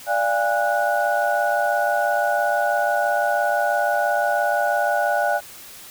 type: tone cluster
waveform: sine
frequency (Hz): 589 / 695 / 812 / 1471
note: D5 / F5 / G#5 / F#6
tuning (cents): +5 / -9 / -39 / -11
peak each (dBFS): -23 / -23 / -23 / -24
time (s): 0.06-5.41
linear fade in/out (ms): 50
effects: white hiss -41 dBFS RMS until 5.9 s